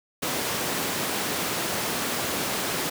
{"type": "high-pass noise", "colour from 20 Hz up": "pink", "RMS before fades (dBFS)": -28, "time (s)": [0.22, 2.9], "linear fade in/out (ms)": 10, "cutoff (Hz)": 190, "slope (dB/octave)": 12, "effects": []}